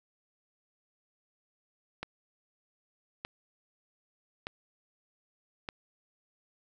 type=click train; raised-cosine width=0.3 ms; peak=-20 dBFS; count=4; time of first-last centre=2.03-5.689 s; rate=0.82 Hz; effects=none